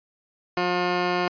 10% pulse tone pair together, 178.55 / 357.1 Hz, F3 / F4, +39 / +39 cents, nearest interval octave, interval 1200 cents, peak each -18 dBFS, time 0.57-1.28 s, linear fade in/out 2 ms, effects resampled to 11025 Hz

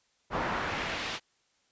brown noise with band-pass filter sweep, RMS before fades -33 dBFS, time 0.3-1.2 s, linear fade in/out 50 ms, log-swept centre 1000 to 3800 Hz, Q 1, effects white hiss -71 dBFS RMS until 1.71 s + resampled to 16000 Hz

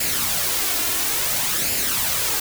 white noise with flanger, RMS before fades -22 dBFS, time 0-2.4 s, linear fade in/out 5 ms, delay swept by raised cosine 0.41 to 2.91 ms, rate 0.58 Hz, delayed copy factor +0.5, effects none

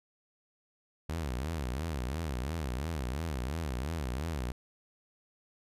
sawtooth tone with vibrato, 71.1 Hz, C#2, 45 cents sharp, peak -29 dBFS, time 1.09-4.52 s, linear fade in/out 5 ms, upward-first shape sine, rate 2.9 Hz, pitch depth 290 cents each way, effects resampled to 32000 Hz

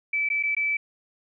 sine tone with dropouts, 2311 Hz, D7, 28 cents flat, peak -22 dBFS, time 0.13-0.77 s, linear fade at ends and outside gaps 5 ms, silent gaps 0.289-0.3 / 0.428-0.434 / 0.55-0.566 s, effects none

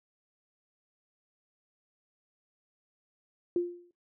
sine tone with exponential decay, 350.1 Hz, F4, 4 cents sharp, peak -22 dBFS, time 3.56-3.91 s, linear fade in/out 2 ms, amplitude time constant 76 ms, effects noise-tail reverb RT60 0.2 s tail -17 dB re dry

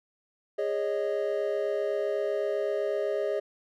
triangle chord, Ab suspended fourth, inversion none, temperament equal with one note detuned, 410.3 / 554.4 / 622.3 Hz, Ab4 / Db5 / Eb5, -21 / 0 / 0 cents, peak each -28 / -30 / -29 dBFS, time 0.58-3.4 s, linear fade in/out 10 ms, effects none

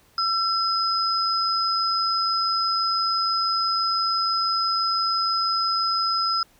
sine tone pair together, 1337 / 5048 Hz, E6 / D#8, +24 / +24 cents, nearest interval octave + major seventh, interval 2300 cents, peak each -23 dBFS, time 0.18-6.43 s, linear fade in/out 2 ms, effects pink hiss -58 dBFS RMS until 6.59 s

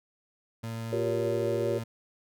30% pulse tone, 113.9 Hz, A#2, 40 cents flat, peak -31 dBFS, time 0.63-1.84 s, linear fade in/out 10 ms
sine chord, G half-diminished seventh, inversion third, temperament just, 352.8 / 392 / 470.4 / 564.5 Hz, F4 / G4 / Bb4 / Db5, +18 / 0 / +16 / +31 cents, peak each -32 dBFS, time 0.92-1.79 s, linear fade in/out 10 ms
effects none

